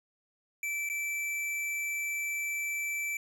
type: tone with dropouts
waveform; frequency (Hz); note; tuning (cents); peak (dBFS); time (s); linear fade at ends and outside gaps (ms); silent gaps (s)
square; 2325; D7; -18; -32; 0.63-3.17; 2; 0.89-0.898
effects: none